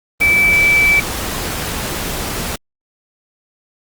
sine tone in noise, 2315 Hz, D7, 25 cents flat, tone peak -9 dBFS, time 0.21-1 s, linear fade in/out 5 ms, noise pink, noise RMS -22 dBFS, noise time 0.2-2.56 s, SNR +10 dB, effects Opus 32 kbps

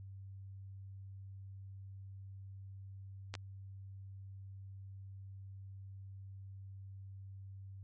clicks, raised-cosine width 0.2 ms, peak -25 dBFS, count 2, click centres 3.34 / 3.352 s, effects added 97 Hz sine -47 dBFS peak until 7.83 s + MP3 48 kbps

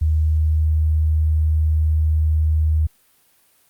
sine tone, 77.9 Hz, D#2, 3 cents sharp, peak -14 dBFS, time 0.01-2.87 s, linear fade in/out 10 ms, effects white hiss -58 dBFS RMS until 3.69 s + Opus 48 kbps

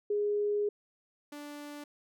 sine / sawtooth tone pair in turn, 413.6 / 292.5 Hz, G#4 / D4, -7 / -7 cents, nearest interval tritone, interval 600 cents, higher first, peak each -27 / -38 dBFS, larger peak first, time 0.1-0.69 / 1.32-1.84 s, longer first, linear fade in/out 5 ms, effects none

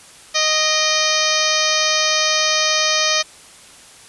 harmonic tone with a mistuned harmonic, 622.3 Hz, D#5, in tune, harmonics 1 / 2 / 3 / 4 / 5 / 6 / 7 / 8 / 9 / 10, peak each -24 / -24 / -24 / -24 / -24 / -24 / -24 / -24 / -24 / -24 dBFS, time 0.34-3.23 s, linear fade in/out 20 ms, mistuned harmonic 4, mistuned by -51 cents, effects white hiss -43 dBFS RMS until 4.08 s + resampled to 24000 Hz

